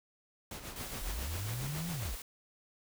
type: noise with tremolo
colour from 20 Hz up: pink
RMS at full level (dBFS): -42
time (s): 0.51-2.15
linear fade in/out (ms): 2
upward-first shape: sine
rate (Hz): 7.3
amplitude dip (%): 60
type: noise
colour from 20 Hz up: white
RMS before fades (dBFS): -46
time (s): 0.76-2.22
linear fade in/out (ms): 2
type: linear two-way sweep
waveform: sine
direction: up then down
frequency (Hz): 31.53 to 176.5 to 31.53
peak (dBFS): -36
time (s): 1.01-2.16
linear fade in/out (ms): 10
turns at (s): 1.9
effects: none